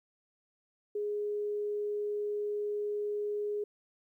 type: tone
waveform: sine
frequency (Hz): 415.3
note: G#4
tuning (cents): 0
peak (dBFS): -31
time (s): 0.95-3.64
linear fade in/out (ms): 5
effects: 12-bit